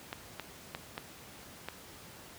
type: clicks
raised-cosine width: 0.3 ms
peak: -21 dBFS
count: 5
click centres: 0.129 / 0.397 / 0.749 / 0.979 / 1.686 s
effects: pink hiss -51 dBFS RMS until 2.38 s + high-pass 80 Hz 12 dB/octave